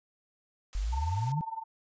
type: high-pass noise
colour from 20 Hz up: white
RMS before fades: -48 dBFS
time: 0.73-1.32 s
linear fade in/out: 0 ms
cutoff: 440 Hz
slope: 96 dB/octave
type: exponential sweep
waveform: sine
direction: up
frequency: 43.43 to 164.6 Hz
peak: -28 dBFS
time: 0.75-1.41 s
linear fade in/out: 0 ms
type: tone with tremolo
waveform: sine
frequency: 896 Hz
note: A5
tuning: 31 cents sharp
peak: -31 dBFS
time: 0.92-1.64 s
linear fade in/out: 20 ms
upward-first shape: sine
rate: 20 Hz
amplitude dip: 85%
effects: resampled to 16000 Hz